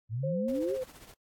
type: exponential sweep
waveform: sine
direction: up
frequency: 103.83 to 440 Hz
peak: -30 dBFS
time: 0.09-0.78 s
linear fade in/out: 50 ms
type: tone with vibrato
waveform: sine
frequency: 523.3 Hz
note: C5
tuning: in tune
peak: -31 dBFS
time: 0.23-0.84 s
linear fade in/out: 10 ms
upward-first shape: sine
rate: 4.5 Hz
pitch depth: 45 cents each way
type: noise with tremolo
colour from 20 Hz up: pink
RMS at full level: -49 dBFS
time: 0.48-1.14 s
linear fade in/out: 2 ms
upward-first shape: triangle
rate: 15 Hz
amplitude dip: 70%
effects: AAC 64 kbps